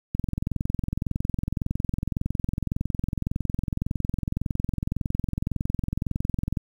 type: click train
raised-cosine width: 5 ms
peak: -13 dBFS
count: 141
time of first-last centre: 0.15-6.572 s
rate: 21.8 Hz
effects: 8-bit